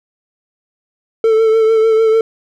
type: tone with vibrato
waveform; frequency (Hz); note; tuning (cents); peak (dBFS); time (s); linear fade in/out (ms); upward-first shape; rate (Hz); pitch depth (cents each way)
triangle; 444.1; A4; +16; -6; 1.24-2.21; 2; triangle; 6.7; 34
effects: none